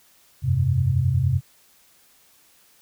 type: chord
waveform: sine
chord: F suspended second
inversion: none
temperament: equal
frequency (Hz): 87.31 / 98 / 130.81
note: F2 / G2 / C3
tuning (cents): 0 / 0 / 0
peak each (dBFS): -24 / -23 / -20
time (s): 0.42-1.41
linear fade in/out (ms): 50
effects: white hiss -57 dBFS RMS until 2.81 s